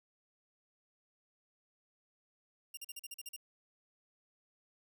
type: tone bursts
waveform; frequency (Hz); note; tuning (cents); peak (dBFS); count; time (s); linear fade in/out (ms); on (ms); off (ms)
10% pulse; 2794; F7; 0; -34; 9; 2.74-3.364; 5; 32; 42
effects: none